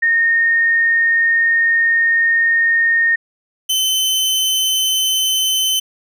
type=tone pair in turn; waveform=sine / sawtooth; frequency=1841 / 3058 Hz; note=A#6 / G7; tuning=-22 / -44 cents; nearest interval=major sixth; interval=878 cents; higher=second; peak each=-11 dBFS; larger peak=neither; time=0.02-3.16 / 3.69-5.8 s; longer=first; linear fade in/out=10 ms; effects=none